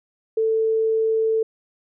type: tone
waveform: sine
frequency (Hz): 443.9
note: A4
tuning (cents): +15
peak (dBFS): -17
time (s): 0.37-1.43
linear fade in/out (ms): 5
effects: none